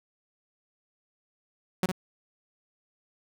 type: tone with echo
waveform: sawtooth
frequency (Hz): 185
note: F#3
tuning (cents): 0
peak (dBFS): -19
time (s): 1.83-1.86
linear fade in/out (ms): 2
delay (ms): 57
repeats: 1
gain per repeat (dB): -5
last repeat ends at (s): 1.917
effects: none

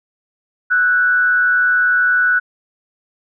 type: tone with frequency modulation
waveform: sine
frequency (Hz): 1480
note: F#6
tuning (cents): 0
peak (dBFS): -11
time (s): 0.7-2.4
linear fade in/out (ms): 20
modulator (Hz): 129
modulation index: 0.45
effects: none

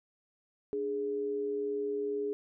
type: tone pair together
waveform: sine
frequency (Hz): 292.9 / 415.1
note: D4 / G#4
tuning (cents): -5 / -1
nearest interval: tritone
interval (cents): 604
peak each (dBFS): -40 / -31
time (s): 0.73-2.33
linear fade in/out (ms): 0
effects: none

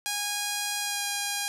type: tone with pitch glide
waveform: 5% pulse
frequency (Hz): 821 to 813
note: G#5 to G#5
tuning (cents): -20 to -37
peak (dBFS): -16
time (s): 0.06-1.48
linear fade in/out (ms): 0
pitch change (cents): -17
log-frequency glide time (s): 0.79-1.03
effects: none

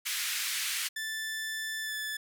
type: band-pass noise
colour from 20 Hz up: pink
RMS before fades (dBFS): -33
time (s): 0.05-0.89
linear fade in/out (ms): 20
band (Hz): 1700 to 15000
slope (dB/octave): 24
type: tone with pitch glide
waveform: sawtooth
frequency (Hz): 1760 to 1738.8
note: A6 to A6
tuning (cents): 0 to -21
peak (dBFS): -30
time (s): 0.96-2.17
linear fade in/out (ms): 5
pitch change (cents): -21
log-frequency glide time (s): 1.82-1.94
effects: none

